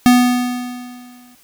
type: tone with exponential decay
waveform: square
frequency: 246.9 Hz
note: B3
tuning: in tune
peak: -6 dBFS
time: 0.06-1.35 s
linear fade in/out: 0 ms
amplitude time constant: 280 ms
effects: white hiss -51 dBFS RMS until 1.43 s